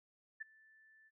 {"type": "tone with ADSR envelope", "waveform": "sine", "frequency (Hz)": 1760, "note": "A6", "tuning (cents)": 0, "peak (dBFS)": -39, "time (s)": [0.4, 1.11], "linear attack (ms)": 16, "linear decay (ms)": 14, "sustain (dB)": -24, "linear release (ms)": 40, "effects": []}